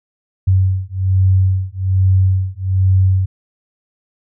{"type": "beating tone pair", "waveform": "sine", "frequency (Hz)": [93.8, 95], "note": ["F#2", "F#2"], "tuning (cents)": [24, 46], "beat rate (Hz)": 1.2, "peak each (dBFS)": -14, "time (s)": [0.47, 3.26], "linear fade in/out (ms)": 10, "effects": []}